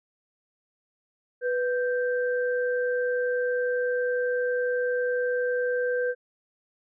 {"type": "tone pair together", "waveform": "sine", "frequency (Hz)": [493.9, 1568], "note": ["B4", "G6"], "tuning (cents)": [0, 0], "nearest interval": "octave + minor sixth", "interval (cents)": 2000, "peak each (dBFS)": [-24, -31], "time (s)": [1.41, 6.15], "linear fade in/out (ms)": 50, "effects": []}